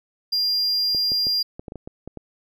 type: tone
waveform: triangle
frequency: 4800 Hz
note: D8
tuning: 37 cents sharp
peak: -18 dBFS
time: 0.32-1.43 s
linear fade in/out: 10 ms
type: clicks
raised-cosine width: 2 ms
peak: -21 dBFS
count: 10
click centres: 0.948 / 1.119 / 1.269 / 1.595 / 1.682 / 1.721 / 1.757 / 1.875 / 2.076 / 2.173 s
effects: none